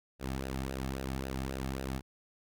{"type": "tone with flanger", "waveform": "sawtooth", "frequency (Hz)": 66.3, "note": "C2", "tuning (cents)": 23, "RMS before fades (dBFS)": -37, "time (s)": [0.19, 2.02], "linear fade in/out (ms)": 50, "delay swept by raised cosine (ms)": [0.89, 2.09], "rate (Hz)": 3.7, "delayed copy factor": -0.65, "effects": []}